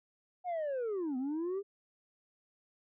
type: linear two-way sweep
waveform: sine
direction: down then up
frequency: 738 to 247.8 to 408.1 Hz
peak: -30 dBFS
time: 0.44-1.63 s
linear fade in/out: 50 ms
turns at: 1.17 s
effects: tanh soft clip ceiling -32 dBFS